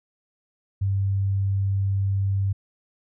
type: tone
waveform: sine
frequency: 98 Hz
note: G2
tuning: in tune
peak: -20 dBFS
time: 0.81-2.53 s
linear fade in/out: 10 ms
effects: none